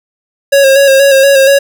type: tone with vibrato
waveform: square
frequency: 547 Hz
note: C#5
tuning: 23 cents flat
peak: -4 dBFS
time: 0.52-1.59 s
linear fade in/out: 10 ms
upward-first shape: square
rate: 4.2 Hz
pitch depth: 30 cents each way
effects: none